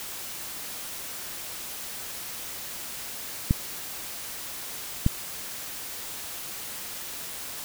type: clicks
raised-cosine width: 5 ms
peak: -7 dBFS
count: 2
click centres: 3.509 / 5.064 s
effects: white hiss -37 dBFS RMS until 7.64 s